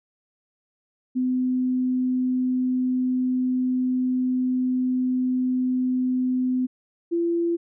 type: tone pair in turn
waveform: sine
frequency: 254.2 / 340.1 Hz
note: C4 / F4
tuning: -50 / -46 cents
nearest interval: perfect fourth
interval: 504 cents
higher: second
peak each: -20 dBFS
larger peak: neither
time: 1.15-6.67 / 7.11-7.57 s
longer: first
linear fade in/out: 20 ms
effects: none